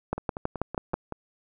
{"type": "two click trains", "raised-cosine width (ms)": 1, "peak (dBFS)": [-19, -12], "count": [6, 6], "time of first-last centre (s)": [[0.18, 1.123], [0.13, 0.94]], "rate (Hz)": [5.3, 6.17], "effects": []}